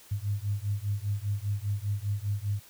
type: beating tone pair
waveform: sine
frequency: 99.7 / 104.7 Hz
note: G2 / G#2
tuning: +30 / +15 cents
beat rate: 5 Hz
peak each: -31 dBFS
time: 0.11-2.6 s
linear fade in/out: 10 ms
effects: white hiss -54 dBFS RMS until 2.69 s